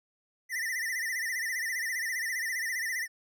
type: tone with vibrato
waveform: square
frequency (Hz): 1912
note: A#6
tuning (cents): +43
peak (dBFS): -31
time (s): 0.49-3.08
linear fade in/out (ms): 50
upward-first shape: sine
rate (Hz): 15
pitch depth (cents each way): 120
effects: none